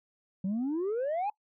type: exponential sweep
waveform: sine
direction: up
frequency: 182.2 to 859 Hz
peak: -26 dBFS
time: 0.44-1.3 s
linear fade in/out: 5 ms
effects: noise-tail reverb RT60 0.1 s tail -22 dB re dry + tanh soft clip ceiling -27 dBFS